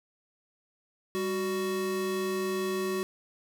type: tone pair together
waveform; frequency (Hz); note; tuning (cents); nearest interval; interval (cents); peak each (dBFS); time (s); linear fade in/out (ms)
square; 197.27 / 372.4; G3 / F#4; +11 / +11; major seventh; 1100; -36 / -30; 1.15-3.03; 0
effects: none